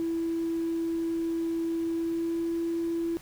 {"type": "tone with pitch glide", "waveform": "triangle", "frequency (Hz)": [331.1, 334.6], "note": ["E4", "E4"], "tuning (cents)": [8, 26], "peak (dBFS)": -23, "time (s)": [0, 3.17], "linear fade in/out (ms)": 0, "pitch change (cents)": 18, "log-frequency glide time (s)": [1.95, 2.52], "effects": ["tanh soft clip ceiling -24 dBFS", "pink hiss -51 dBFS RMS until 3.21 s"]}